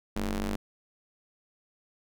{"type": "ring-modulated tone", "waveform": "sawtooth", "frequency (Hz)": 98, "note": "G2", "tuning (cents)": 0, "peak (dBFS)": -22, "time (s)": [0.16, 0.56], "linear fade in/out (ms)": 5, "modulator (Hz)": 120, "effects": []}